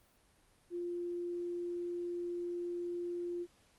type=tone; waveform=sine; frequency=349.2 Hz; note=F4; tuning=in tune; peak=-36 dBFS; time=0.7-3.47 s; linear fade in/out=50 ms; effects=pink hiss -68 dBFS RMS until 3.78 s + Opus 32 kbps